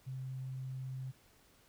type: tone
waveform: sine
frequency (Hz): 130.81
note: C3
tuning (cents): 0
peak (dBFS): -39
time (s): 0.06-1.12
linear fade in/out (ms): 20
effects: pink hiss -66 dBFS RMS until 1.68 s